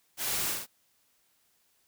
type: noise with echo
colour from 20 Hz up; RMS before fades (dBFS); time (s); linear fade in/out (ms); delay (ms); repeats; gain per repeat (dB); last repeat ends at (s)
white; -33; 0.17-0.56; 50; 54; 2; -3; 0.668
effects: white hiss -70 dBFS RMS until 1.87 s